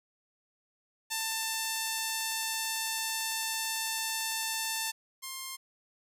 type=tone pair in turn; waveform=5% pulse; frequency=891 / 1059.6 Hz; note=A5 / C6; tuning=+22 / +22 cents; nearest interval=minor third; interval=300 cents; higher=second; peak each=-19 / -26 dBFS; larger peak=first; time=1.1-4.92 / 5.22-5.57 s; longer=first; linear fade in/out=20 ms; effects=none